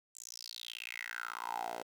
10% pulse tone with high-pass filter sweep, 58.27 Hz, A#1, in tune, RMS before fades -43 dBFS, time 0.15-1.83 s, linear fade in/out 5 ms, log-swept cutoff 7600 to 550 Hz, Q 6.9, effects 10-bit

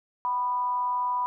sine tone with amplitude modulation, 987.8 Hz, B5, in tune, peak -22 dBFS, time 0.25-1.26 s, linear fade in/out 0 ms, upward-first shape sine, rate 234 Hz, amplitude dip 45%, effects none

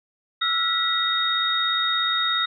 sine tone cluster, 1324 / 1421 / 1949 / 3728 Hz, E6 / F6 / B6 / A#7, +7 / +30 / -23 / -1 cents, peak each -26 / -30 / -29 / -22 dBFS, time 0.41-2.46 s, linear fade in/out 10 ms, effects none

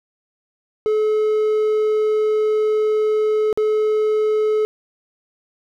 triangle tone with dropouts, 429.5 Hz, A4, 42 cents flat, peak -13 dBFS, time 0.86-4.65 s, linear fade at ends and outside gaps 0 ms, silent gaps 3.528-3.575 s, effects none

